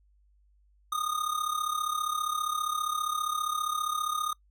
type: tone with amplitude modulation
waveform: square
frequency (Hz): 1230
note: D#6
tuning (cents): -20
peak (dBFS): -26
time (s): 0.92-4.33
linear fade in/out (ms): 5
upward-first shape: sine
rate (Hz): 35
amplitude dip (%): 75
effects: noise-tail reverb RT60 0.1 s tail -24 dB re dry + added 50 Hz sine -61 dBFS peak until 4.5 s